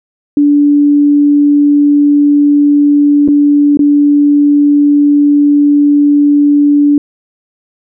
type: tone with dropouts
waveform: sine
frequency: 290 Hz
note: D4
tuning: 22 cents flat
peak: -4 dBFS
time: 0.37-6.98 s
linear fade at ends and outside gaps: 2 ms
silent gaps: 3.278-3.285 / 3.772-3.792 s
effects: none